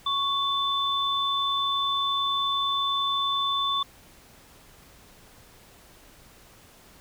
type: tone pair together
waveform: sine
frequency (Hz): 1108.7 / 3520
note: C#6 / A7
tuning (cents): 0 / 0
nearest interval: octave + minor sixth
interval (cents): 2000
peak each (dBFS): -26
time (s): 0.06-3.83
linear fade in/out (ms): 5
effects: pink hiss -53 dBFS RMS until 7 s